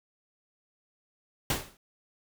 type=noise with exponential decay; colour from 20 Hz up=pink; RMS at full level=-25 dBFS; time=1.5-1.77 s; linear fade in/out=2 ms; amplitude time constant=58 ms; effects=none